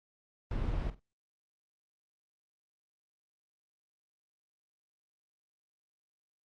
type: noise with echo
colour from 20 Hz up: brown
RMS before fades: -33 dBFS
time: 0.51-0.9 s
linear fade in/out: 2 ms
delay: 47 ms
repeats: 2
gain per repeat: -14 dB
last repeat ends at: 0.994 s
effects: low-pass 4000 Hz 12 dB/octave + Opus 32 kbps